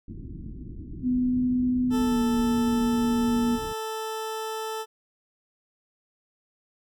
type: low-pass noise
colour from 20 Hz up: pink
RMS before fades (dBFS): -38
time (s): 0.08-3.73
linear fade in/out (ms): 5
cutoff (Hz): 330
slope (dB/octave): 48
type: tone with pitch glide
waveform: sine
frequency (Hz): 250.3 to 238.3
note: B3 to A#3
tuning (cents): +23 to +38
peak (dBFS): -21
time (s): 1.02-3.59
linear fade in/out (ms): 50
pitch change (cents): -85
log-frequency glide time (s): 2-2.22
type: tone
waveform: 20% pulse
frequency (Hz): 440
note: A4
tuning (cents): 0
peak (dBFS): -25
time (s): 1.9-4.86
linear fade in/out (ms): 50
effects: none